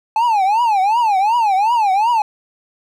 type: tone with vibrato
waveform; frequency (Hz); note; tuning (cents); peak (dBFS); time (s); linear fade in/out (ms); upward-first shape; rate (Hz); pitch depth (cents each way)
triangle; 853; G#5; +46; -10; 0.16-2.22; 2; triangle; 2.7; 250
effects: none